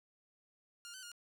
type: tone with pitch steps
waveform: 10% pulse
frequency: 1407 / 1522 / 1421 Hz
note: F6 / F#6 / F6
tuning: +12 / +48 / +30 cents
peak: -39 dBFS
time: 0.85-1.117 s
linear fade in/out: 0 ms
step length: 89 ms
effects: none